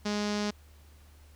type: tone with low-pass filter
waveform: sawtooth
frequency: 207.7 Hz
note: G#3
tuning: in tune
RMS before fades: -31 dBFS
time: 0.05-0.51 s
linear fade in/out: 10 ms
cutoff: 5400 Hz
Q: 2.5
effects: added 74 Hz sine -53 dBFS peak until 1.35 s + pink hiss -62 dBFS RMS until 1.35 s